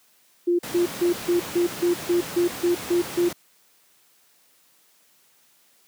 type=tone bursts; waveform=sine; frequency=348.8 Hz; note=F4; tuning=2 cents flat; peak=-17 dBFS; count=11; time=0.47-3.29 s; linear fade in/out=10 ms; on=120 ms; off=150 ms
type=noise; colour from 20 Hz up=pink; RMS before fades=-33 dBFS; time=0.63-3.33 s; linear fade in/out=5 ms
effects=white hiss -60 dBFS RMS until 5.87 s + high-pass 150 Hz 12 dB/octave